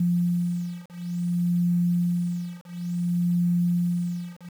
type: beating tone pair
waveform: sine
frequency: 174.61 / 175.18 Hz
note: F3 / F3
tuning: 0 / +6 cents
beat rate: 0.57 Hz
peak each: -25 dBFS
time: 0-4.49 s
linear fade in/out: 5 ms
effects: 8-bit